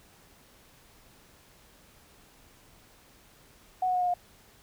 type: tone with pitch steps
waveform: sine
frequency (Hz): 740 / 732.8 / 725.6 / 718.5 / 711.5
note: F#5 / F#5 / F#5 / F5 / F5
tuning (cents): 0 / -17 / -34 / +49 / +32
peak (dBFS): -24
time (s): 3.82-4.14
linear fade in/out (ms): 5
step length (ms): 64
effects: pink hiss -58 dBFS RMS until 4.62 s